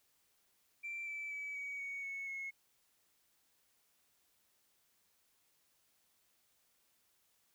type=tone with pitch steps; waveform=sine; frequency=2349 / 2319 / 2290 / 2261 / 2233 / 2204 / 2177 Hz; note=D7 / D7 / D7 / C#7 / C#7 / C#7 / C#7; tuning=0 / -22 / -44 / +34 / +12 / -11 / -32 cents; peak=-39 dBFS; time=0.83-2.51 s; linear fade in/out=20 ms; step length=240 ms; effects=tanh soft clip ceiling -37 dBFS + white hiss -75 dBFS RMS until 7.54 s